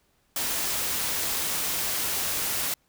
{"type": "noise", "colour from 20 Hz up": "white", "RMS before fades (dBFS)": -28, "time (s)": [0.36, 2.74], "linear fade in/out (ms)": 2, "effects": ["pink hiss -68 dBFS RMS until 2.88 s"]}